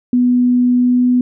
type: tone with pitch glide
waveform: sine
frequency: 246.9 to 248.3 Hz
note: B3 to B3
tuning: 0 to +9 cents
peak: -9 dBFS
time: 0.13-1.21 s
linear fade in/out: 2 ms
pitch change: +9 cents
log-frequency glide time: 0.76-1.09 s
effects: none